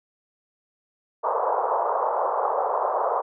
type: band-pass noise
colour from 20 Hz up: white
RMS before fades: -24 dBFS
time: 1.23-3.22 s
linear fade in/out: 20 ms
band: 460 to 1100 Hz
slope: 48 dB/octave
effects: none